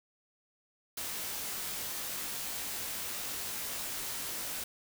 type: noise with comb filter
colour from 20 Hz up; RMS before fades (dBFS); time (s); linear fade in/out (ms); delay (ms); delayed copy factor
white; -38; 0.97-4.64; 5; 19; -0.6
effects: none